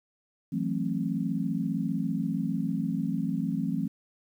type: chord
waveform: sine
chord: F# half-diminished seventh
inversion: third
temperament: equal with one note detuned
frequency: 164.81 / 185 / 220 / 266.5 Hz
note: E3 / F#3 / A3 / C4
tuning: 0 / 0 / 0 / +32 cents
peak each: -32 dBFS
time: 0.52-3.88 s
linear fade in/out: 10 ms
effects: 10-bit